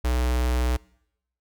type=tone with notch filter; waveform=square; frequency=61.74 Hz; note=B1; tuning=in tune; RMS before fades=-23 dBFS; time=0.04-0.77 s; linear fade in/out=10 ms; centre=150 Hz; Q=0.98; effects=noise-tail reverb RT60 0.8 s tail -24 dB re dry